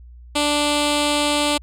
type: tone with notch filter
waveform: 5% pulse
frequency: 293.7 Hz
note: D4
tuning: in tune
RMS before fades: -19 dBFS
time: 0.35-1.58 s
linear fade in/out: 10 ms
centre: 1700 Hz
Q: 0.87
effects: added 60 Hz sine -39 dBFS peak until 1.62 s + low-pass 9000 Hz 12 dB/octave

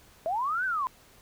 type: linear two-way sweep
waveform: sine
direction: up then down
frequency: 622.3 to 1568 to 989 Hz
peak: -26 dBFS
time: 0.26-0.87 s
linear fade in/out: 0 ms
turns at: 0.65 s
effects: pink hiss -57 dBFS RMS until 1.21 s

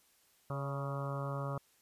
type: harmonic tone with a mistuned harmonic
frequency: 138.59 Hz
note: C#3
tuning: in tune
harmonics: 1 / 2 / 3 / 4 / 5 / 6 / 7 / 8 / 9 / 10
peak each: -37 / -49 / -48 / -43 / -50 / -53 / -49 / -47 / -46 / -54 dBFS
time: 0.5-1.58 s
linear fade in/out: 2 ms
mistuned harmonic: 4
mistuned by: +26 cents
effects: white hiss -69 dBFS RMS until 1.81 s + resampled to 32000 Hz

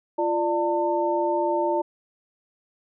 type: tone cluster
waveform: sine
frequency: 345.5 / 592 / 899 Hz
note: F4 / D5 / A5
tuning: -19 / +14 / +37 cents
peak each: -25 dBFS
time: 0.18-1.82 s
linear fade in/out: 10 ms
effects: none

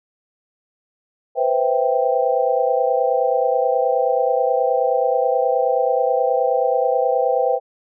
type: chord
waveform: sine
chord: C major seventh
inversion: third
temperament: equal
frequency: 493.9 / 523.3 / 659.3 / 784 Hz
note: B4 / C5 / E5 / G5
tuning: 0 / 0 / 0 / 0 cents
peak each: -20 / -20 / -23 / -21 dBFS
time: 1.35-7.6 s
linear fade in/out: 50 ms
effects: none

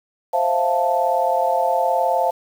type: chord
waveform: sine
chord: F major seventh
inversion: second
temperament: equal with one note detuned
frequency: 525.4 / 659.3 / 698.5 / 880 Hz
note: C5 / E5 / F5 / A5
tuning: +7 / 0 / 0 / 0 cents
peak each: -22 / -24 / -20 / -21 dBFS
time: 0.33-2.31 s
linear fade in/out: 10 ms
effects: 7-bit

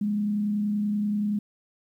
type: tone with frequency modulation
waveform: sine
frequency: 207.7 Hz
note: G#3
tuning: in tune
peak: -23 dBFS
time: 0.01-1.39 s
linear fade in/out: 5 ms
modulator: 30.5 Hz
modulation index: 0.26
effects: 10-bit

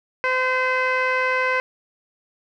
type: tone with low-pass filter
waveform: 15% pulse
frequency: 513 Hz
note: C5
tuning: 34 cents flat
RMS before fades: -21 dBFS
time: 0.24-1.6 s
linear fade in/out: 0 ms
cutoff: 2400 Hz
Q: 1.9
effects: none

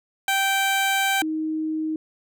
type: tone pair in turn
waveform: 15% pulse / sine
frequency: 780 / 313.7 Hz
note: G5 / D#4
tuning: -9 / +14 cents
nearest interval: octave + major third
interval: 1577 cents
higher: first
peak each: -13 / -23 dBFS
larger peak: first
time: 0.28-1.22 / 1.22-1.96 s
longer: first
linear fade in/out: 2 ms
effects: none

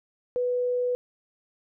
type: tone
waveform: sine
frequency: 493.9 Hz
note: B4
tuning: in tune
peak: -23 dBFS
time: 0.36-0.95 s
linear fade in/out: 0 ms
effects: none

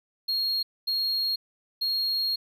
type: tone bursts at uneven times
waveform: triangle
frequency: 4269 Hz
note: C8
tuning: 34 cents sharp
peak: -23 dBFS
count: 3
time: 0.28-0.63 / 0.87-1.36 / 1.81-2.36 s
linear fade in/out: 10 ms
effects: none

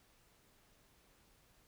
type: silence
effects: pink hiss -69 dBFS RMS until 1.67 s

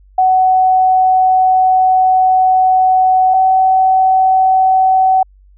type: tone pair in turn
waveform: sine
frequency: 748 / 755.8 Hz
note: F#5 / F#5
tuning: +19 / +37 cents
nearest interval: unison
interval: 18 cents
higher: second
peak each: -7 dBFS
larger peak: neither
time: 0.18-3.34 / 3.34-5.23 s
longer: first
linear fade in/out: 5 ms
effects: added 48 Hz sine -42 dBFS peak until 5.57 s

